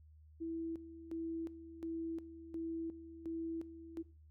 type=tone with tremolo; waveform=sine; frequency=328.8 Hz; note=E4; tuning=4 cents flat; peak=-38 dBFS; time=0.4-4.03 s; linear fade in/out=20 ms; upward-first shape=square; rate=1.4 Hz; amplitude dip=75%; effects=noise-tail reverb RT60 0.4 s tail -19 dB re dry + added 77 Hz sine -58 dBFS peak until 4.3 s